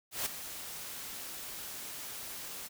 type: noise with ADSR envelope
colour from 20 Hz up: white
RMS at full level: -32 dBFS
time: 0.11-2.69 s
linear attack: 150 ms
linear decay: 7 ms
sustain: -11 dB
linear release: 30 ms
effects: none